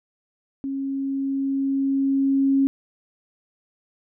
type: tone with level ramp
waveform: sine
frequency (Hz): 272.6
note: C#4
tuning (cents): -29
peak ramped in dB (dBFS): -25 to -15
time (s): 0.64-2.67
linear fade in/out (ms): 0
effects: none